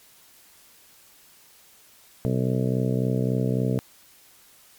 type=harmonic tone; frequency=63.6 Hz; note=C2; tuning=48 cents flat; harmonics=2 / 3 / 4 / 5 / 6 / 7 / 8 / 9 / 10; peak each=-24 / -27 / -29 / -37 / -35 / -30 / -38 / -37 / -39 dBFS; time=2.25-3.79 s; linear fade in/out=0 ms; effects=white hiss -54 dBFS RMS until 4.78 s + MP3 96 kbps